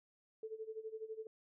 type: tone with tremolo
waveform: sine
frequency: 440 Hz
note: A4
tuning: in tune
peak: -40 dBFS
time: 0.43-1.27 s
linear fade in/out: 2 ms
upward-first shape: sine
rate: 12 Hz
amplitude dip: 85%
effects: none